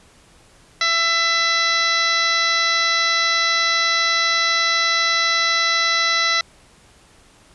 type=harmonic tone; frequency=668 Hz; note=E5; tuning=23 cents sharp; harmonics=1 / 2 / 3 / 4 / 5 / 6 / 7 / 8 / 9; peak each=-32 / -22 / -20 / -31 / -30 / -21 / -32 / -28 / -30 dBFS; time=0.81-6.41 s; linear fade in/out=2 ms; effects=pink hiss -51 dBFS RMS until 7.54 s + resampled to 24000 Hz